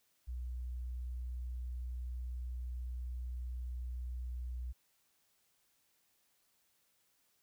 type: tone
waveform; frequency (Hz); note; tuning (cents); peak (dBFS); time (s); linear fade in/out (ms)
sine; 61.5; B1; -7; -38; 0.27-4.73; 20
effects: white hiss -75 dBFS RMS until 7.42 s